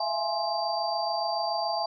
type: tone cluster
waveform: sine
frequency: 652 / 679 / 836 / 1057 / 4678 Hz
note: E5 / F5 / G#5 / C6 / D8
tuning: -19 / -49 / +11 / +17 / -8 cents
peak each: -37 / -31 / -30 / -37 / -33 dBFS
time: 0-1.86 s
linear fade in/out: 5 ms
effects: none